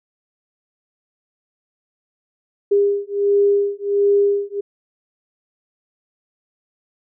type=beating tone pair; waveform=sine; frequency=403.1 / 404.5 Hz; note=G4 / G#4; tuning=+48 / -46 cents; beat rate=1.4 Hz; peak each=-17 dBFS; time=2.71-4.61 s; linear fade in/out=10 ms; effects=none